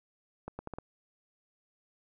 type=accelerating click train; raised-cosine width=1 ms; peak=-25 dBFS; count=5; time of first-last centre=0.48-0.785 s; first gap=110 ms; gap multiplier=0.76; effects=none